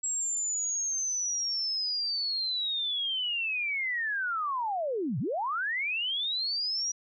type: linear two-way sweep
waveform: sine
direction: down then up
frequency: 7670 to 110 to 5830 Hz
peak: -28 dBFS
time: 0.03-6.92 s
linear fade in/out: 10 ms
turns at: 5.19 s
effects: none